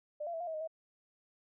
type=tone with pitch steps; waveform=sine; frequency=598 / 685 / 655 / 703 / 643 / 620 / 643 Hz; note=D5 / F5 / E5 / F5 / E5 / D#5 / E5; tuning=+31 / -34 / -11 / +11 / -43 / -6 / -43 cents; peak=-36 dBFS; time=0.2-0.676 s; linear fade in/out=10 ms; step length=68 ms; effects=none